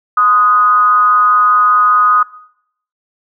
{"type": "tone with frequency modulation", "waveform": "sine", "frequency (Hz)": 1244.5, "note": "D#6", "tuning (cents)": 0, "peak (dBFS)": -7, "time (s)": [0.17, 2.23], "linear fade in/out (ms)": 5, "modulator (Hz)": 216, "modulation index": 0.44, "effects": ["noise-tail reverb RT60 0.7 s tail -19 dB re dry"]}